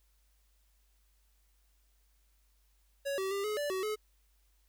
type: tone with pitch steps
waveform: square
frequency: 558 / 383.5 / 397.5 / 424.3 / 583 / 377.2 / 427.3 Hz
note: C#5 / G4 / G4 / G#4 / D5 / F#4 / G#4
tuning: +11 / -38 / +24 / +37 / -13 / +33 / +49 cents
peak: -33 dBFS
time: 3.05-3.96 s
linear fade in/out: 20 ms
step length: 130 ms
effects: added 50 Hz sine -67 dBFS peak until 4.68 s + white hiss -75 dBFS RMS until 4.68 s

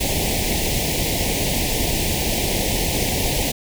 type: band-stop noise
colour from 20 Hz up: pink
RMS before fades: -21 dBFS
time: 0-3.52 s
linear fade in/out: 10 ms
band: 850 to 2000 Hz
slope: 48 dB/octave
effects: none

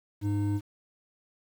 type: tone pair together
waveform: triangle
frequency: 102.22 / 306.3 Hz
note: G#2 / D#4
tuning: -27 / -27 cents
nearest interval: octave + perfect fifth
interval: 1900 cents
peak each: -25 / -27 dBFS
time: 0.21-0.61 s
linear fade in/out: 50 ms
effects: 9-bit

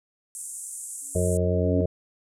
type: band-pass noise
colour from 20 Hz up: pink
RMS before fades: -37 dBFS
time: 0.35-1.37 s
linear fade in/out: 0 ms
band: 7700 to 10000 Hz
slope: 48 dB/octave
type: tone with exponential growth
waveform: sine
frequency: 277.2 Hz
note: C#4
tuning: in tune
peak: -22 dBFS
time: 1.02-1.81 s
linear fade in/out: 1 ms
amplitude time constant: 170 ms
type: harmonic tone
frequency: 89.6 Hz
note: F2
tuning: 45 cents sharp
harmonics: 1 / 2 / 4 / 5 / 6 / 7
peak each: -24 / -28 / -32 / -28 / -31 / -29 dBFS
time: 1.15-1.86 s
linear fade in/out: 5 ms
effects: none

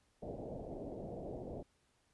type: low-pass noise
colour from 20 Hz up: white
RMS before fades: -45 dBFS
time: 0.22-1.63 s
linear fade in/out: 10 ms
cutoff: 680 Hz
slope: 48 dB/octave
effects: pink hiss -75 dBFS RMS until 2.13 s + resampled to 24000 Hz

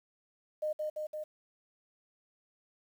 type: tone with echo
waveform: sine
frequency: 612 Hz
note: D#5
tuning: 29 cents flat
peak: -30 dBFS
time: 0.62-0.73 s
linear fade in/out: 10 ms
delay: 170 ms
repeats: 3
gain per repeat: -2 dB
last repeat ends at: 1.24 s
effects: 10-bit

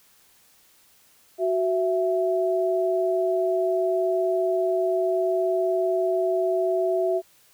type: tone pair together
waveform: sine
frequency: 372.1 / 663 Hz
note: F#4 / E5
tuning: +10 / +10 cents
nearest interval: minor seventh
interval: 1000 cents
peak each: -23 dBFS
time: 1.38-7.22 s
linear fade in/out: 50 ms
effects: white hiss -58 dBFS RMS until 7.53 s

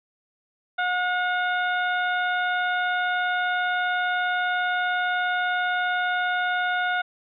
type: harmonic tone with a mistuned harmonic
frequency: 723 Hz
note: F#5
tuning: 40 cents flat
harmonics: 1 / 2 / 3 / 4 / 5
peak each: -26 / -24 / -35 / -40 / -36 dBFS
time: 0.78-7.02 s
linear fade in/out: 10 ms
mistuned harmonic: 4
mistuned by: -22 cents
effects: none

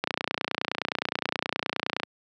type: click train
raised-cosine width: 0.3 ms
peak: -9 dBFS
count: 60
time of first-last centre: 0.04-2.033 s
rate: 29.6 Hz
effects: high-pass 200 Hz 12 dB/octave

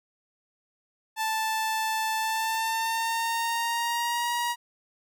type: tone with pitch glide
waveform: sawtooth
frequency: 880 to 954.1 Hz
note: A5 to A#5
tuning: 0 to +40 cents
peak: -22 dBFS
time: 1.16-4.56 s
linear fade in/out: 50 ms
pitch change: +140 cents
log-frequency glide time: 2.18-4.31 s
effects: none

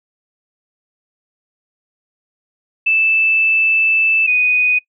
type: tone pair in turn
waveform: sine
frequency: 2637 / 2488 Hz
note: E7 / D#7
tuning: 0 / -1 cents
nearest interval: minor second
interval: 101 cents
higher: first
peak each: -11 dBFS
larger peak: neither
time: 2.86-4.27 / 4.27-4.79 s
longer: first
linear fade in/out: 10 ms
effects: noise-tail reverb RT60 0.1 s tail -21 dB re dry

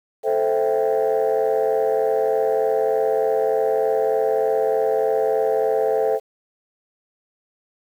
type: chord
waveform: sine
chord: A minor seventh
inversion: none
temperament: equal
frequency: 440 / 523.3 / 659.3 / 784 Hz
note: A4 / C5 / E5 / G5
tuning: 0 / 0 / 0 / 0 cents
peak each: -19 / -21 / -23 / -25 dBFS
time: 0.23-6.2 s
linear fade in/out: 50 ms
effects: tanh soft clip ceiling -11 dBFS + 8-bit

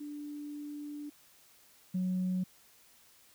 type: tone pair in turn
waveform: sine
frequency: 293.7 / 184.01 Hz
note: D4 / F#3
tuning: 0 / -9 cents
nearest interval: minor sixth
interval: 809 cents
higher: first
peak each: -39 / -28 dBFS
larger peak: second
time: 0-1.1 / 1.94-2.44 s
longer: first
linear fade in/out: 10 ms
effects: tanh soft clip ceiling -26 dBFS + white hiss -62 dBFS RMS until 3.34 s

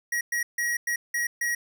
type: tone bursts at uneven times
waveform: square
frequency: 1902 Hz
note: A#6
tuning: 34 cents sharp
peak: -25 dBFS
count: 6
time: 0.12-0.21 / 0.32-0.43 / 0.58-0.77 / 0.87-0.96 / 1.14-1.27 / 1.41-1.55 s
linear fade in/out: 5 ms
effects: none

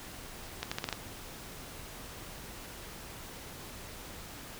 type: accelerating click train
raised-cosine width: 0.2 ms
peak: -15 dBFS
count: 6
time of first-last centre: 0.63-0.927 s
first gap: 85 ms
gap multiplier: 0.82
effects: pink hiss -46 dBFS RMS until 4.59 s

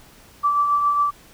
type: tone with tremolo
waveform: sine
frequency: 1162 Hz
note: D6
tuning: 19 cents flat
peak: -14 dBFS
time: 0.43-1.11 s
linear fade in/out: 20 ms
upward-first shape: triangle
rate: 7.3 Hz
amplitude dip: 45%
effects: pink hiss -49 dBFS RMS until 1.33 s

